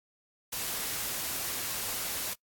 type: noise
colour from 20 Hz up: white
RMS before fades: -34 dBFS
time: 0.52-2.34 s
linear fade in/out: 10 ms
effects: noise-tail reverb RT60 0.1 s tail -23 dB re dry + AAC 64 kbps